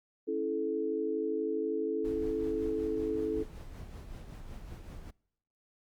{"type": "chord", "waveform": "sine", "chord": "A major", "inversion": "first", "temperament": "equal with one note detuned", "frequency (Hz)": [277.2, 329.6, 433.9], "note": ["C#4", "E4", "A4"], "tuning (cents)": [0, 0, -24], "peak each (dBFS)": [-38, -35, -32], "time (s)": [0.27, 3.44], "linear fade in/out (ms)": 20}
{"type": "noise with tremolo", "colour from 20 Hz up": "brown", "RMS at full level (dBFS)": -43, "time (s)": [2.04, 5.11], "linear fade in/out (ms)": 10, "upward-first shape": "sine", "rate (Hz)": 5.3, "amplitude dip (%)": 40}
{"effects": ["noise-tail reverb RT60 0.8 s tail -26 dB re dry", "Opus 48 kbps"]}